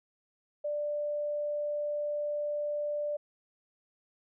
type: tone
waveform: sine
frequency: 590 Hz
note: D5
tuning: 8 cents sharp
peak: -30 dBFS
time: 0.64-3.17 s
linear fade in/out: 10 ms
effects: none